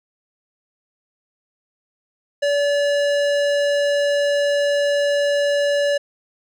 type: tone with hard clipping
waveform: sine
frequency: 574 Hz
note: D5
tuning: 40 cents flat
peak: -18 dBFS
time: 2.42-5.98 s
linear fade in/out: 10 ms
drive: 17 dB
effects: none